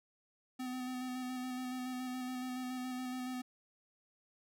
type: tone with vibrato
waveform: square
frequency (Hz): 253.5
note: B3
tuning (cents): +45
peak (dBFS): -39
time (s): 0.59-3.42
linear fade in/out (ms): 10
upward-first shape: square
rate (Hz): 7.1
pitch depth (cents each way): 16
effects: none